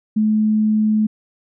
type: tone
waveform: sine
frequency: 215.1 Hz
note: A3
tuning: 39 cents flat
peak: -13 dBFS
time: 0.16-1.07 s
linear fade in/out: 10 ms
effects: none